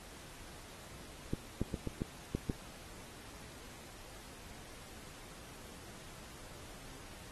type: clicks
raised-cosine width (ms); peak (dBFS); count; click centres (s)
3; -21; 7; 1.335 / 1.616 / 1.742 / 1.873 / 2.019 / 2.35 / 2.498
effects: pink hiss -53 dBFS RMS until 7.31 s + AAC 32 kbps